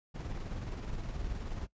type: noise with tremolo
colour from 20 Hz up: brown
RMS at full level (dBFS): -37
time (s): 0.14-1.67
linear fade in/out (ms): 20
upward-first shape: square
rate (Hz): 19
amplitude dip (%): 35
effects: noise-tail reverb RT60 0.1 s tail -19 dB re dry + resampled to 16000 Hz